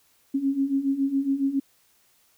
sine beating tone pair, 269.3 / 276.5 Hz, C#4 / C#4, -50 / -4 cents, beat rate 7.2 Hz, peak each -27 / -23 dBFS, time 0.34-1.6 s, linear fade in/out 10 ms, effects white hiss -63 dBFS RMS until 2.37 s

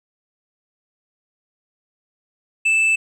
sine tone with hard clipping, 2637 Hz, E7, in tune, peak -15 dBFS, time 2.65-2.96 s, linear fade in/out 10 ms, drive 4 dB, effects none

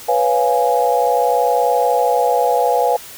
sine chord, C# dominant seventh, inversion third, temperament equal, 493.9 / 554.4 / 698.5 / 830.6 Hz, B4 / C#5 / E#5 / G#5, 0 / 0 / 0 / 0 cents, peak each -17 / -21 / -18 / -17 dBFS, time 0.08-2.97 s, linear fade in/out 10 ms, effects white hiss -36 dBFS RMS until 3.17 s

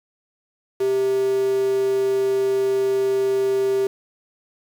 square tone with high-pass filter, 130.81 Hz, C3, in tune, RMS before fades -20 dBFS, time 0.8-3.87 s, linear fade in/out 2 ms, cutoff 380 Hz, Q 8.9, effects 8-bit

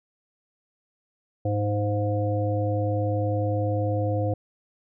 harmonic tone with a mistuned harmonic, 103.83 Hz, G#2, in tune, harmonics 1 / 3 / 5 / 7, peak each -24 / -31 / -28 / -33 dBFS, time 1.45-4.34 s, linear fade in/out 5 ms, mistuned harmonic 7, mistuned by -26 cents, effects none

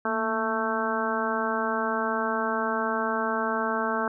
harmonic tone with a mistuned harmonic, 221.3 Hz, A3, 10 cents sharp, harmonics 1 / 2 / 3 / 4 / 5 / 6 / 7, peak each -32 / -32 / -32 / -32 / -32 / -32 / -32 dBFS, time 0.05-4.08 s, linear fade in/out 2 ms, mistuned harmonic 1, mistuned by +71 cents, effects none

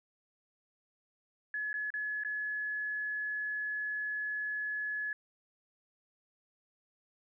sine tone with dropouts, 1702 Hz, G#6, 42 cents sharp, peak -33 dBFS, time 1.54-5.13 s, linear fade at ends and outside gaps 2 ms, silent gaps 1.73-1.74 / 1.904-1.939 / 2.236-2.248 s, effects none

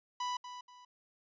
45% pulse tone with echo, 989 Hz, B5, 2 cents sharp, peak -34 dBFS, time 0.2-0.37 s, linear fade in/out 5 ms, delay 240 ms, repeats 2, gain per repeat -10 dB, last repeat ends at 0.85 s, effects resampled to 16000 Hz

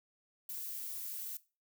violet noise, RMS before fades -42 dBFS, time 0.49-1.37 s, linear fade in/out 2 ms, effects noise-tail reverb RT60 0.3 s tail -18 dB re dry

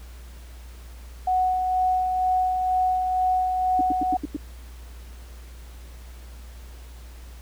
sine tone with tremolo, 740 Hz, F#5, in tune, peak -18 dBFS, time 1.27-4.17 s, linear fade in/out 5 ms, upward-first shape sine, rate 2.1 Hz, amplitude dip 35%
sine tone bursts, 293.7 Hz, D4, in tune, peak -24 dBFS, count 6, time 3.79-4.365 s, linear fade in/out 2 ms, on 20 ms, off 91 ms
effects added 60 Hz sine -39 dBFS peak until 7.41 s + pink hiss -51 dBFS RMS until 7.41 s

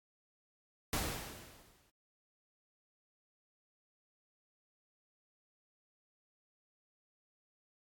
pink noise with exponential decay, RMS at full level -33 dBFS, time 0.93-1.9 s, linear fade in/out 1 ms, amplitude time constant 210 ms, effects AAC 64 kbps

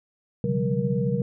sine tone cluster, 128.8 / 143.2 / 179.9 / 196.9 / 473.5 Hz, C3 / D3 / F#3 / G3 / A#4, -27 / -43 / -48 / +8 / +27 cents, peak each -28 dBFS, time 0.44-1.22 s, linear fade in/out 2 ms, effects none

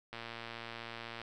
click train, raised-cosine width 0.3 ms, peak -27 dBFS, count 127, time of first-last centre 0.13-1.216 s, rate 116 Hz, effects none

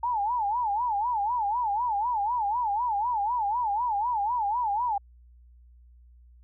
sine tone with vibrato, 891 Hz, A5, 22 cents sharp, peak -24 dBFS, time 0.03-4.98 s, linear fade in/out 5 ms, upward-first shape sine, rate 4 Hz, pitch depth 190 cents each way, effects added 60 Hz sine -51 dBFS peak until 6.43 s

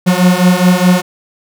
45% pulse beating tone pair, 178.4 / 183.2 Hz, F3 / F#3, +37 / -17 cents, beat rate 4.8 Hz, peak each -10 dBFS, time 0.06-1.02 s, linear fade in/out 20 ms, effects none

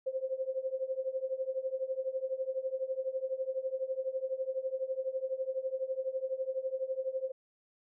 sine tone with tremolo, 525 Hz, C5, 6 cents sharp, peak -28 dBFS, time 0.06-7.32 s, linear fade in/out 10 ms, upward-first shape triangle, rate 12 Hz, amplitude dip 95%, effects none

